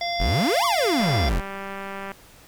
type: harmonic tone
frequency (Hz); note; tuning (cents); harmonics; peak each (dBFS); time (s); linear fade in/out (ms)
691; F5; -19; 1 / 3 / 5 / 7 / 8; -26 / -31 / -33 / -34 / -35; 0.01-1.29; 2
type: exponential two-way sweep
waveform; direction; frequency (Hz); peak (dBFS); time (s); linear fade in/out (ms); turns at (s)
45% pulse; up then down; 35.59 to 1167 to 35.59; -20; 0.19-1.41; 20; 0.65
type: click train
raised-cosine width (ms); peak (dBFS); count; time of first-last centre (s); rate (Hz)
0.5; -19; 220; 1-2.117; 196
effects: pink hiss -50 dBFS RMS until 2.47 s